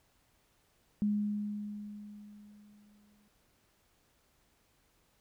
sine tone with exponential decay, 207.7 Hz, G#3, in tune, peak -26 dBFS, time 1.02-3.28 s, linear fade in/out 0 ms, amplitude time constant 490 ms, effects pink hiss -71 dBFS RMS until 5.2 s

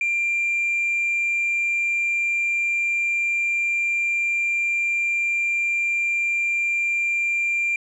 sine tone, 2379 Hz, D7, 22 cents sharp, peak -18 dBFS, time 0.01-7.76 s, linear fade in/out 2 ms, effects tanh soft clip ceiling -17 dBFS

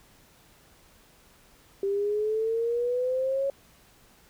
sine exponential sweep, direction up, 392 to 554.4 Hz, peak -24 dBFS, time 1.83-3.5 s, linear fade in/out 2 ms, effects pink hiss -58 dBFS RMS until 4.29 s

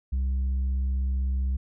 sine tone with tanh clipping, 65.41 Hz, C2, in tune, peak -24 dBFS, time 0.12-1.57 s, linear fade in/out 10 ms, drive 3 dB, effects none

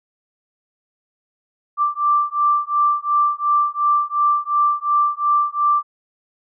sine beating tone pair, 1174.7 / 1177.5 Hz, D6 / D6, 0 / +4 cents, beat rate 2.8 Hz, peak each -18 dBFS, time 1.77-5.83 s, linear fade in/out 50 ms, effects none

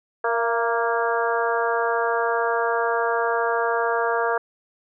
harmonic tone with a mistuned harmonic, 233.1 Hz, A#3, in tune, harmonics 2 / 3 / 4 / 5 / 6 / 7, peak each -24 / -26 / -27 / -28 / -29 / -29 dBFS, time 0.24-4.38 s, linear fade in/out 5 ms, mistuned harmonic 3, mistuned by -38 cents, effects none

